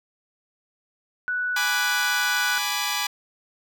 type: tone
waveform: sine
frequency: 1480 Hz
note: F#6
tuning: in tune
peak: -23 dBFS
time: 1.28-2.58 s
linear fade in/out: 0 ms
type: chord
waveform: 10% pulse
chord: G# diminished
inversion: none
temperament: equal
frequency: 830.6 / 987.8 / 1174.7 Hz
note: G#5 / B5 / D6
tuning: 0 / 0 / 0 cents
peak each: -20 dBFS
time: 1.56-3.07 s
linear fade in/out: 5 ms
effects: none